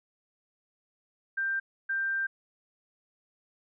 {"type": "tone bursts at uneven times", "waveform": "sine", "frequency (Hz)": 1575, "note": "G6", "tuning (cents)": 8, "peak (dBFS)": -27, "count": 2, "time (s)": [[1.37, 1.6], [1.89, 2.27]], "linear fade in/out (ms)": 10, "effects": []}